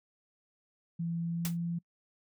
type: tone with pitch glide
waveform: sine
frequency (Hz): 168.2 to 170.25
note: E3 to F3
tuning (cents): +35 to -44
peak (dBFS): -31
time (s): 0.99-1.79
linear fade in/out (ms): 10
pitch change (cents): +21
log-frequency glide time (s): 1.22-1.62
type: noise with exponential decay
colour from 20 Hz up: white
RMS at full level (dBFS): -33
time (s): 1.45-1.57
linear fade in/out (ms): 0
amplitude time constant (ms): 24
effects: noise-tail reverb RT60 0.1 s tail -26 dB re dry